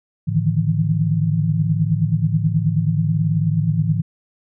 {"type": "tone cluster", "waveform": "sine", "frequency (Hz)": [108, 148, 157.6, 166.7], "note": ["A2", "D3", "D#3", "E3"], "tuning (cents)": [-32, 14, 23, 20], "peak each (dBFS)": -21, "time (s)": [0.27, 4.02], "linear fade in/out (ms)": 20, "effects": []}